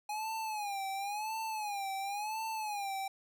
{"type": "tone with vibrato", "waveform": "square", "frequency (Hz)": 830.6, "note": "G#5", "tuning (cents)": 0, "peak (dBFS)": -36, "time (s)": [0.09, 3.08], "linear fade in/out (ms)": 5, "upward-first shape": "sine", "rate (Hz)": 0.95, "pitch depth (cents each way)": 120, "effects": []}